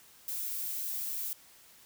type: noise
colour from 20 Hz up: violet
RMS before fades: -36 dBFS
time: 0.28-1.33 s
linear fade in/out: 0 ms
effects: white hiss -58 dBFS RMS until 1.85 s